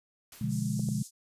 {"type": "noise with exponential decay", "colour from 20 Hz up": "white", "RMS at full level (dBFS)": -47, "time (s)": [0.32, 0.92], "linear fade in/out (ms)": 2, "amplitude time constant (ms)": 130}
{"type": "chord", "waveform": "sine", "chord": "B diminished seventh", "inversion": "none", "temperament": "equal", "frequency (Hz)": [123.47, 146.83, 174.61, 207.7], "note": ["B2", "D3", "F3", "Ab3"], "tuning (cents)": [0, 0, 0, 0], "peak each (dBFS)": [-33, -34, -37, -32], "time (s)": [0.41, 1.03], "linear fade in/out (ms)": 5}
{"type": "band-pass noise", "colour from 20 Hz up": "white", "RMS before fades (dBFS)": -47, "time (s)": [0.48, 1.11], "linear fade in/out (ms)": 50, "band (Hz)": [5500, 9600], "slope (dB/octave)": 24}
{"type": "clicks", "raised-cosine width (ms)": 2, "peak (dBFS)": -29, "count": 2, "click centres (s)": [0.795, 0.888]}
{"effects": ["resampled to 32000 Hz"]}